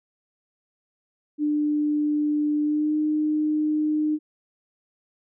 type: tone with pitch glide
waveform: sine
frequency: 298 to 304.8 Hz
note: D4 to D#4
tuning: +25 to -36 cents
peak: -20 dBFS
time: 1.38-4.19 s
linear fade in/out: 50 ms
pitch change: +39 cents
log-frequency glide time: 2.62-2.95 s
effects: none